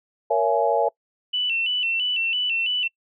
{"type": "chord", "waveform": "sine", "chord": "A# half-diminished seventh", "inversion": "none", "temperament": "just", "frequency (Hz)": [466.2, 559.4, 671.3, 839.1], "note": ["A#4", "C#5", "E5", "G#5"], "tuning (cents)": [0, 16, 31, 18], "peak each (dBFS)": -23, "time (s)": [0.3, 0.89], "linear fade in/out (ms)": 10}
{"type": "tone with vibrato", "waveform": "sine", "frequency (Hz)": 2834, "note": "F7", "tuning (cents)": 25, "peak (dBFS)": -21, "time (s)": [1.33, 2.88], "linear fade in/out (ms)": 10, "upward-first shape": "square", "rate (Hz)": 3, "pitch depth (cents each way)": 85}
{"effects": ["noise-tail reverb RT60 0.1 s tail -24 dB re dry"]}